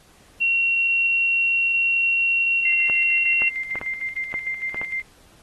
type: tone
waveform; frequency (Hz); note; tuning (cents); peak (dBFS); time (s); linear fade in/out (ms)
sine; 2737; F7; -36; -17; 0.4-3.5; 20
type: tone with tremolo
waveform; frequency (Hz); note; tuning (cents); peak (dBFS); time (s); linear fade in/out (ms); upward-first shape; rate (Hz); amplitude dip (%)
sine; 2093; C7; 0; -23; 2.65-5.02; 5; square; 6.6; 55
type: clicks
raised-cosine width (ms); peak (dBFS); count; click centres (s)
0.5; -17; 7; 2.898 / 3.42 / 3.756 / 3.814 / 4.341 / 4.745 / 4.815
effects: pink hiss -54 dBFS RMS until 5.42 s + AAC 32 kbps